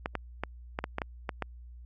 clicks, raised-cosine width 0.5 ms, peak -16 dBFS, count 9, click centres 0.059 / 0.153 / 0.436 / 0.789 / 0.841 / 0.984 / 1.018 / 1.292 / 1.423 s, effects added 60 Hz sine -45 dBFS peak until 1.85 s + Opus 48 kbps

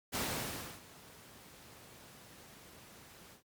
pink noise with ADSR envelope, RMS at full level -34 dBFS, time 0.12-3.43 s, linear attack 32 ms, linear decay 650 ms, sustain -21 dB, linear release 110 ms, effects high-pass 80 Hz 12 dB/octave + MP3 96 kbps

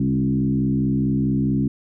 sine tone with frequency modulation, 207.7 Hz, G#3, in tune, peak -17 dBFS, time 0-1.68 s, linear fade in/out 5 ms, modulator 64.6 Hz, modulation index 1.4, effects none

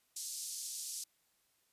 pink band-pass noise, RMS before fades -43 dBFS, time 0.16-1.04 s, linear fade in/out 5 ms, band 5100 to 11000 Hz, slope 24 dB/octave, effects white hiss -75 dBFS RMS until 1.72 s + resampled to 32000 Hz

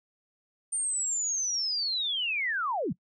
sine linear sweep, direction down, 8960 to 113.8 Hz, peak -27 dBFS, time 0.72-2.93 s, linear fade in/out 10 ms, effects noise-tail reverb RT60 0.1 s tail -23 dB re dry

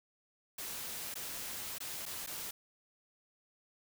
white noise with dropouts, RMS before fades -42 dBFS, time 0.58-2.51 s, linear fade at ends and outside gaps 5 ms, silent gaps 1.142-1.154 / 1.784-1.803 / 2.056-2.061 / 2.264-2.272 s, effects none

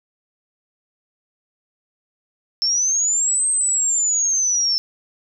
sine linear two-way sweep, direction up then down, 5300 to 8372 to 5300 Hz, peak -16 dBFS, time 2.62-4.78 s, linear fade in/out 0 ms, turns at 3.48 s, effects none

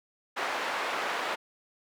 white band-pass noise, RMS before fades -32 dBFS, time 0.36-1.36 s, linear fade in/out 20 ms, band 490 to 1700 Hz, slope 12 dB/octave, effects none

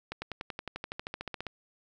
accelerating click train, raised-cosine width 0.3 ms, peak -20 dBFS, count 18, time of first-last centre 0.12-1.467 s, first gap 100 ms, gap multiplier 0.97, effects none

